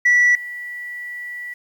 sine tone with level steps, 1955 Hz, B6, 18 cents flat, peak -9 / -28 dBFS, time 0.05-1.54 s, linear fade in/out 10 ms, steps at 0.35 s, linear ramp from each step 2 ms, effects tanh soft clip ceiling -9 dBFS + 8-bit

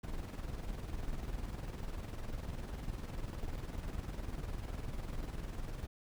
brown noise with tremolo, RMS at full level -39 dBFS, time 0.03-5.87 s, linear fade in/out 10 ms, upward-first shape square, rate 20 Hz, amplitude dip 50%, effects none

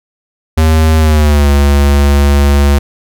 square tone with pitch glide, 79.2 to 70.97 Hz, D#2 to C#2, +31 to +41 cents, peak -6 dBFS, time 0.57-2.79 s, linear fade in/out 10 ms, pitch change -190 cents, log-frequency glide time 0.98-1.5 s, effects none

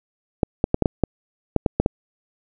clicks, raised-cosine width 2 ms, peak -3 dBFS, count 10, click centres 0.432 / 0.641 / 0.744 / 0.823 / 0.858 / 1.037 / 1.563 / 1.662 / 1.8 / 1.861 s, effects none

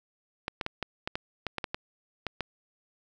clicks, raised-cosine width 0.3 ms, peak -15 dBFS, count 12, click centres 0.481 / 0.612 / 0.664 / 0.827 / 1.075 / 1.155 / 1.467 / 1.583 / 1.642 / 1.745 / 2.267 / 2.407 s, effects none

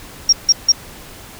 sine tone bursts, 5588 Hz, F8, in tune, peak -6 dBFS, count 3, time 0.29-0.721 s, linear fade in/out 5 ms, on 37 ms, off 160 ms, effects pink hiss -37 dBFS RMS until 1.39 s

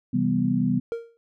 sine chord, C major seventh, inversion none, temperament equal, 130.81 / 164.81 / 196 / 246.9 Hz, C3 / E3 / G3 / B3, 0 / 0 / 0 / 0 cents, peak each -28 / -28 / -25 / -23 dBFS, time 0.13-0.8 s, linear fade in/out 10 ms
triangle tone with exponential decay, 463.7 Hz, A#4, 9 cents flat, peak -21 dBFS, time 0.92-1.17 s, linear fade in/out 0 ms, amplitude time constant 53 ms
effects none

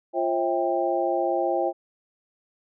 sine tone cluster, 347.5 / 536 / 651 / 793 Hz, F4 / C5 / E5 / G5, -9 / +42 / -22 / +20 cents, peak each -27 dBFS, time 0.13-1.73 s, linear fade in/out 50 ms, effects none

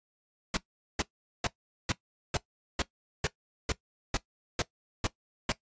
pink noise bursts, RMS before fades -28 dBFS, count 12, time 0.54-5.52 s, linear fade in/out 2 ms, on 30 ms, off 420 ms, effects noise-tail reverb RT60 0.1 s tail -17 dB re dry + resampled to 16000 Hz

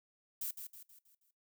violet noise with echo, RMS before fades -39 dBFS, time 0.41-0.51 s, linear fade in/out 5 ms, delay 160 ms, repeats 5, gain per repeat -7 dB, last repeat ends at 1.31 s, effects noise-tail reverb RT60 0.2 s tail -19 dB re dry

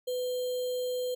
sine tone with sample-and-hold, 500 Hz, B4, 21 cents sharp, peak -29 dBFS, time 0.07-1.15 s, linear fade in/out 10 ms, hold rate 3675 Hz, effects none

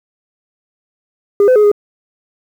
sine tone with pitch steps, 405.4 / 509 / 420.9 / 412.9 Hz, G#4 / C5 / G#4 / G#4, -42 / -48 / +23 / -10 cents, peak -3 dBFS, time 1.4-1.716 s, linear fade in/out 2 ms, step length 79 ms, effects tanh soft clip ceiling -5 dBFS + 7-bit

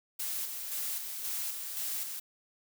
blue noise with tremolo, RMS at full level -35 dBFS, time 0.19-2.2 s, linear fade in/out 10 ms, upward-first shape square, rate 1.9 Hz, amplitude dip 40%, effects none

